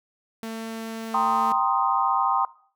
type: tone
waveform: sawtooth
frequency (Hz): 224.6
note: A3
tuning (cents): +36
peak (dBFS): -27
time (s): 0.43-1.52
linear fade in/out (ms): 0
type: chord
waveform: sine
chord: C minor seventh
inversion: second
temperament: equal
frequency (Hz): 784 / 932.3 / 1046.5 / 1244.5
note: G5 / Bb5 / C6 / Eb6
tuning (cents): 0 / 0 / 0 / 0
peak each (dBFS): -25 / -26 / -24 / -26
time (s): 1.14-2.45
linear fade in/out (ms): 2
effects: noise-tail reverb RT60 0.5 s tail -20 dB re dry